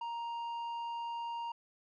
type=tone with tanh clipping; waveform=sine; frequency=935 Hz; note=A#5; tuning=5 cents sharp; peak=-38 dBFS; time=0.01-1.52 s; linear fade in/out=5 ms; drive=7 dB; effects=none